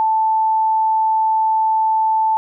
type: tone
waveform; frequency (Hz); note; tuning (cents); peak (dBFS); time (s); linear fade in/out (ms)
sine; 880; A5; 0; -13; 0-2.37; 0
effects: none